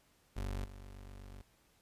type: tone with level steps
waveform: 30% pulse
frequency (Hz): 47.92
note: G1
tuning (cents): -39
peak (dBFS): -34 / -46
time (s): 0.36-1.42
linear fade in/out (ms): 10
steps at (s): 0.65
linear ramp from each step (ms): 2
effects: pink hiss -70 dBFS RMS until 1.81 s + resampled to 32000 Hz